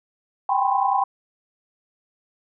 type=tone cluster; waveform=sine; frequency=777 / 807 / 1001 / 1069 Hz; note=G5 / G#5 / B5 / C6; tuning=-16 / -50 / +23 / +37 cents; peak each=-22 / -23 / -23 / -26 dBFS; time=0.49-1.04 s; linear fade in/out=5 ms; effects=none